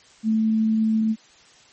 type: tone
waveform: sine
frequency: 220 Hz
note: A3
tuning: in tune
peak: -17 dBFS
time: 0.23-1.16 s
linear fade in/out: 50 ms
effects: white hiss -52 dBFS RMS until 1.72 s + MP3 32 kbps